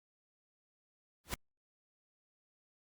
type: noise with exponential growth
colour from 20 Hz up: pink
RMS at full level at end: -33 dBFS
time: 1.24-1.34 s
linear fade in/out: 0 ms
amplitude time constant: 20 ms
effects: Opus 48 kbps